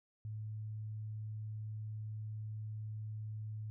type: tone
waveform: sine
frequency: 107.8 Hz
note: A2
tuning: 35 cents flat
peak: -40 dBFS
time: 0.25-3.7 s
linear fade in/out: 0 ms
effects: none